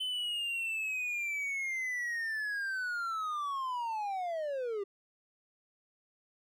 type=linear sweep; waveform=triangle; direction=down; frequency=3052 to 386.7 Hz; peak=-31 dBFS; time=0-4.84 s; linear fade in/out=10 ms; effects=none